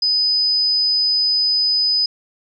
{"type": "tone", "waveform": "sine", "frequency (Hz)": 5000, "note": "D#8", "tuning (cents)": 8, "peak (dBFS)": -14, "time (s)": [0.02, 2.06], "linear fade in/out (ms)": 5, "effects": []}